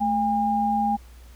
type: tone pair together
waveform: sine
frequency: 218.3 / 809.6 Hz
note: A3 / G#5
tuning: -13 / -44 cents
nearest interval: octave + major seventh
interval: 2269 cents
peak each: -25 / -21 dBFS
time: 0-0.97 s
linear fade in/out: 20 ms
effects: added 60 Hz sine -44 dBFS peak until 1.35 s + pink hiss -55 dBFS RMS until 1.35 s